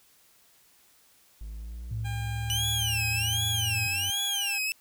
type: linear sweep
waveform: triangle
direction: up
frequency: 51.91 to 96 Hz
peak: -34 dBFS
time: 1.41-4.1 s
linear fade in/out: 0 ms
type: tone with pitch glide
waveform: sine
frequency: 110 to 111.21 Hz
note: A2 to A2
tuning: 0 to +19 cents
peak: -30 dBFS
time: 1.91-3.87 s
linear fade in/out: 5 ms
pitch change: +19 cents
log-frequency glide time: 2.27-2.83 s
type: tone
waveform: 15% pulse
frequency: 803 Hz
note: G5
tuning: 41 cents sharp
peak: -32 dBFS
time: 2.04-4.59 s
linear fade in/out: 20 ms
type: tone with vibrato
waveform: sawtooth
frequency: 2922 Hz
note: F#7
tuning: 22 cents flat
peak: -24 dBFS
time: 2.5-4.72 s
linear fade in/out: 0 ms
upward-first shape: sine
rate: 1.3 Hz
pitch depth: 250 cents each way
effects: white hiss -61 dBFS RMS until 4.8 s